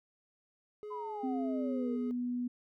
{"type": "tone with vibrato", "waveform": "triangle", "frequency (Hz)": 420, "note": "G#4", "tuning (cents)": 19, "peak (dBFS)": -39, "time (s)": [0.83, 2.11], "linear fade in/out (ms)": 0, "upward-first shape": "triangle", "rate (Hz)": 1.6, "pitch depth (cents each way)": 10}
{"type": "exponential sweep", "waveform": "sine", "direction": "down", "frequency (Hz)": [1029, 450.1], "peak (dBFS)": -39, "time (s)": [0.9, 1.97], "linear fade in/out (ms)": 20}
{"type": "tone with pitch glide", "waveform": "sine", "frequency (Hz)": [261.6, 245.5], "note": ["C4", "B3"], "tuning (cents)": [0, -10], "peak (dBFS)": -32, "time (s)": [1.23, 2.48], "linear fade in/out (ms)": 10, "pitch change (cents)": -110, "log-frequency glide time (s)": [1.54, 1.91]}
{"effects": []}